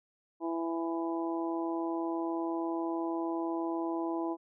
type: harmonic tone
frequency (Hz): 166.2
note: E3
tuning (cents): +15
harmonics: 2 / 3 / 4 / 5 / 6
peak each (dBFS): -32 / -45 / -40 / -41 / -41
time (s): 0.4-4.37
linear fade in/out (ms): 50
effects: none